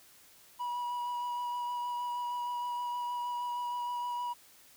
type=tone with vibrato; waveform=triangle; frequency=971 Hz; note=B5; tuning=30 cents flat; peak=-31 dBFS; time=0.59-4.34 s; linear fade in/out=20 ms; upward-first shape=sine; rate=6.4 Hz; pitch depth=13 cents each way; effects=white hiss -59 dBFS RMS until 4.76 s